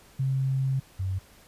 sine tone pair in turn, 133.6 / 94.47 Hz, C3 / F#2, +36 / +37 cents, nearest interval tritone, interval 599 cents, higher first, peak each -23 / -26 dBFS, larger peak first, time 0.19-0.8 / 0.99-1.19 s, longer first, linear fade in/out 10 ms, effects pink hiss -55 dBFS RMS until 1.47 s + resampled to 32000 Hz

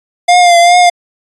square tone with vibrato, 701 Hz, F5, 6 cents sharp, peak -4 dBFS, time 0.28-0.9 s, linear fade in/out 10 ms, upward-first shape triangle, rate 2.5 Hz, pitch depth 47 cents each way, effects resampled to 22050 Hz

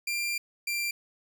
sawtooth tone pair in turn, 2380 / 2369 Hz, D7 / D7, +22 / +14 cents, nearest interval unison, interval 8 cents, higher first, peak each -25 / -25 dBFS, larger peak neither, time 0.07-0.38 / 0.67-0.91 s, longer first, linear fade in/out 5 ms, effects none

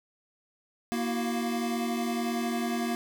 square tone cluster, 236 / 330.3 / 371.8 / 697 Hz, A#3 / E4 / F#4 / F5, +22 / +4 / +8 / -4 cents, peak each -30 / -39 / -37 / -39 dBFS, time 0.92-2.95 s, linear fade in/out 0 ms, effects none

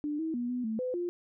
sine tone with pitch steps, 296.2 / 321.2 / 241.8 / 248 / 220.8 / 506 / 350.8 Hz, D4 / E4 / B3 / B3 / A3 / B4 / F4, +15 / -45 / -36 / +7 / +6 / +42 / +8 cents, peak -30 dBFS, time 0.04-1.09 s, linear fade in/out 0 ms, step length 150 ms, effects none

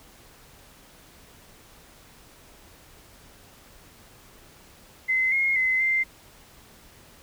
sine tone with pitch steps, 2053 / 2148 / 2047 / 2087 Hz, C7 / C7 / C7 / C7, -33 / +45 / -38 / -5 cents, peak -20 dBFS, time 5.08-6.04 s, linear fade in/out 20 ms, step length 240 ms, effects pink hiss -52 dBFS RMS until 7.22 s

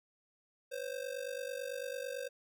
square ring-modulated tone, 524 Hz, C5, 2 cents sharp, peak -36 dBFS, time 0.71-2.29 s, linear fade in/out 20 ms, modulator 24.5 Hz, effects none

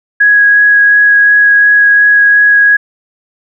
sine tone with vibrato, 1661.2 Hz, G#6, in tune, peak -3 dBFS, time 0.2-2.77 s, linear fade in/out 10 ms, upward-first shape sine, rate 2.8 Hz, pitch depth 8 cents each way, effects none

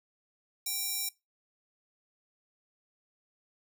square tone with high-pass filter, 784 Hz, G5, in tune, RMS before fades -34 dBFS, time 0.66-1.09 s, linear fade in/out 5 ms, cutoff 6700 Hz, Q 0.72, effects noise-tail reverb RT60 0.2 s tail -20 dB re dry

